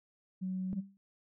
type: tone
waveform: sine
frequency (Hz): 186.5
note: F#3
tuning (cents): +14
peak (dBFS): -33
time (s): 0.41-0.81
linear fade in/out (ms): 20
type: tone with exponential decay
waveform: sine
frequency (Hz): 196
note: G3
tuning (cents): 0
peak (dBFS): -28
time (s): 0.73-0.97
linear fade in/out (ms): 0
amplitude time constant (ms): 52
effects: tanh soft clip ceiling -26 dBFS